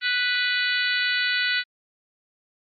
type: harmonic tone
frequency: 493.9 Hz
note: B4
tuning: in tune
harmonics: 3 / 4 / 5 / 6 / 7 / 8 / 9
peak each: -25 / -27 / -30 / -31 / -33 / -29 / -33 dBFS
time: 0.01-1.64 s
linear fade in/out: 50 ms
effects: Opus 24 kbps